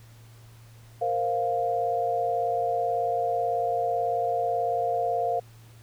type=chord; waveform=sine; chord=Bb suspended second; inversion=none; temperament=just; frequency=466.2 / 524.4 / 699.2 Hz; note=Bb4 / C5 / F5; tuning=0 / +4 / +2 cents; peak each=-30 / -31 / -25 dBFS; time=1.01-5.4 s; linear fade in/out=10 ms; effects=added 114 Hz sine -48 dBFS peak until 5.82 s + pink hiss -57 dBFS RMS until 5.82 s